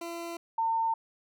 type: tone pair in turn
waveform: 20% pulse / sine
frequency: 338.9 / 904.8 Hz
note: E4 / A5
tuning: +48 / +48 cents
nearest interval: octave + perfect fourth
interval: 1700 cents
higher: second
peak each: -31 / -25 dBFS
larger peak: second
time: 0.01-0.37 / 0.58-0.94 s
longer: neither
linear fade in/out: 5 ms
effects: none